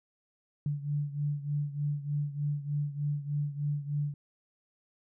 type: beating tone pair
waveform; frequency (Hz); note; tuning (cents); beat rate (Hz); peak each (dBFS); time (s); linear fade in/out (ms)
sine; 144.9 / 148.2; D3 / D3; -23 / +16; 3.3; -31 / -35; 0.66-4.14; 2
effects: none